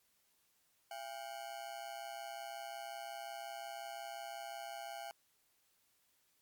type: ring-modulated tone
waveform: 40% pulse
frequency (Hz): 743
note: F#5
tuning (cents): +7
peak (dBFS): -40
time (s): 0.91-5.11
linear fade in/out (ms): 0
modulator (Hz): 62.8
effects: white hiss -75 dBFS RMS until 6.41 s + MP3 96 kbps